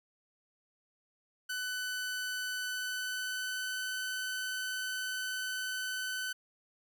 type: tone with pitch glide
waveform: sawtooth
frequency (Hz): 1500 to 1512.2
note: F#6 to F#6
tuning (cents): +23 to +37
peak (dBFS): -31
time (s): 1.49-6.33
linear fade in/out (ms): 10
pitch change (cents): +14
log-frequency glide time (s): 2.56-3.95
effects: none